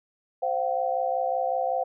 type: chord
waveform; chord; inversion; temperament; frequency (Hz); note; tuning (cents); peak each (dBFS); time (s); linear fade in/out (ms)
sine; C suspended fourth; none; equal with one note detuned; 523.3 / 698.5 / 763.9; C5 / F5 / G5; 0 / 0 / -45; -28; 0.42-1.84; 10
effects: none